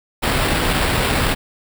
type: noise with sample-and-hold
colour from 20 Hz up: pink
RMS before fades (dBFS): -18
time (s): 0.22-1.35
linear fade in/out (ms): 20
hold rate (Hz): 6300
effects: none